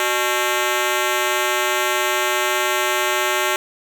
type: ring-modulated tone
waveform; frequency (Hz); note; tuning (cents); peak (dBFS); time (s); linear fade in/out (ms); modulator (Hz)
10% pulse; 489.2; B4; -16; -6; 0-3.56; 0; 117
effects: none